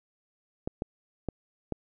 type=clicks; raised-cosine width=2 ms; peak=-17 dBFS; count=4; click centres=0.675 / 0.821 / 1.287 / 1.723 s; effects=none